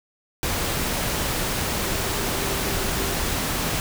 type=tone in noise; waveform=sine; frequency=392 Hz; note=G4; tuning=in tune; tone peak=-34 dBFS; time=1.82-3.14 s; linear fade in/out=0 ms; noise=pink; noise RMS=-25 dBFS; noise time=0.43-3.8 s; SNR=-12 dB; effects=none